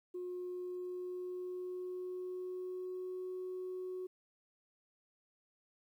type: tone with pitch glide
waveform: sine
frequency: 360 to 368.6 Hz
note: F#4 to F#4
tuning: -47 to -7 cents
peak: -38 dBFS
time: 0.14-4.07 s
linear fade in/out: 10 ms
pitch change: +40 cents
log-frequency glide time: 0.28-3.28 s
effects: tanh soft clip ceiling -36 dBFS + 12-bit